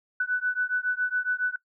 sine beating tone pair, 1488 / 1495.2 Hz, F#6 / F#6, +9 / +18 cents, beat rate 7.2 Hz, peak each -27 dBFS, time 0.2-1.56 s, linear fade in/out 5 ms, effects noise-tail reverb RT60 0.1 s tail -21 dB re dry

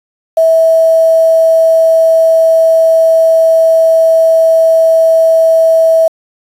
sine tone with quantisation, 651 Hz, E5, 22 cents flat, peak -4 dBFS, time 0.37-6.08 s, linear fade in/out 5 ms, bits 5, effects resampled to 32000 Hz

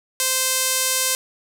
sawtooth tone with band-pass filter, 520 Hz, C5, 11 cents flat, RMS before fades -21 dBFS, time 0.2-1.15 s, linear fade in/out 0 ms, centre 9300 Hz, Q 1, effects none

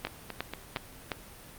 two click trains, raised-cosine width 0.3 ms, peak -19 / -14 dBFS, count 4 / 4, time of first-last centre 0.07-0.769 / 0.05-1.118 s, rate 4.29 / 2.81 Hz, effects pink hiss -49 dBFS RMS until 1.58 s + Opus 32 kbps

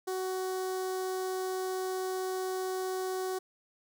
sawtooth tone with notch filter, 373.7 Hz, F#4, 17 cents sharp, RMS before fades -34 dBFS, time 0.07-3.39 s, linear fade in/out 10 ms, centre 2500 Hz, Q 0.78, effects none

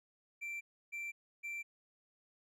triangle tone bursts, 2349 Hz, D7, in tune, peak -38 dBFS, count 3, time 0.41-1.63 s, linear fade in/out 20 ms, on 200 ms, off 310 ms, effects none

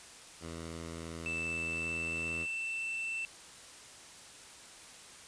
10% pulse tone, 82.5 Hz, E2, 2 cents sharp, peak -33 dBFS, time 0.4-2.47 s, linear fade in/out 50 ms
triangle tone with pitch glide, 2646 to 2671 Hz, E7 to E7, +6 to +22 cents, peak -33 dBFS, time 1.26-3.25 s, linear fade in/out 0 ms, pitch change +16 cents, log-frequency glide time 1.48-2.55 s
effects white hiss -52 dBFS RMS until 5.27 s + resampled to 22050 Hz

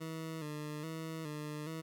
20% pulse tone with vibrato, 155.56 Hz, D#3, in tune, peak -35 dBFS, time 0-1.82 s, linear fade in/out 20 ms, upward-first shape square, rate 1.2 Hz, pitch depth 59 cents each way, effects none

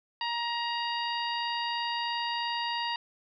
harmonic tone, 943 Hz, A#5, 20 cents sharp, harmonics 1 / 2 / 3 / 4 / 5, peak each -32 / -37 / -36 / -40 / -39 dBFS, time 0.21-2.96 s, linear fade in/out 2 ms, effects none

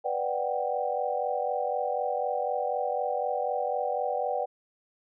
sine chord, G major seventh, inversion first, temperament equal, 493.9 / 587.3 / 740 / 784 Hz, B4 / D5 / F#5 / G5, 0 / 0 / 0 / 0 cents, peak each -32 dBFS, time 0.04-4.46 s, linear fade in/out 20 ms, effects none

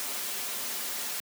white noise with comb filter, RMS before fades -34 dBFS, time 0-1.2 s, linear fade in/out 0 ms, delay 6.2 ms, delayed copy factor -0.85, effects high-pass 200 Hz 12 dB/octave

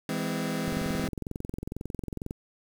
sawtooth chord, E augmented, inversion none, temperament just, 164.81 / 206 / 257.5 Hz, E3 / G#3 / B#3, 0 / -14 / -28 cents, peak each -29 dBFS, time 0.09-1.08 s, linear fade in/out 2 ms
click train, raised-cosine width 3 ms, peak -21 dBFS, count 37, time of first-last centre 0.68-2.309 s, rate 22.1 Hz
effects 8-bit

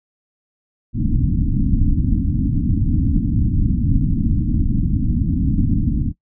pink low-pass noise, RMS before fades -17 dBFS, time 0.93-6.13 s, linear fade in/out 50 ms, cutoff 300 Hz, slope 96 dB/octave, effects noise-tail reverb RT60 0.1 s tail -19 dB re dry

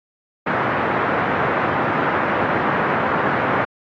white band-pass noise, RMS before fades -20 dBFS, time 0.46-3.65 s, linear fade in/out 10 ms, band 110 to 1600 Hz, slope 24 dB/octave, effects AAC 32 kbps

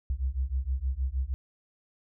sine beating tone pair, 62.5 / 68.9 Hz, B1 / C#2, +21 / -10 cents, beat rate 6.4 Hz, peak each -30 dBFS, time 0.1-1.34 s, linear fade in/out 0 ms, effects none

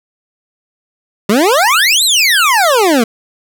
25% pulse exponential two-way sweep, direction up then down, 190 to 4233 to 216.9 Hz, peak -4 dBFS, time 1.29-3.04 s, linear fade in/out 5 ms, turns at 2.04 s, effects none

